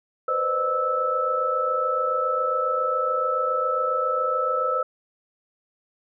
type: tone cluster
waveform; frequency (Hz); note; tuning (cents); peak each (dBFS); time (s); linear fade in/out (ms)
sine; 491.8 / 519 / 607 / 1311; B4 / C5 / D#5 / E6; -7 / -14 / -43 / -10; -32 / -26 / -31 / -23; 0.28-4.83; 5
effects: none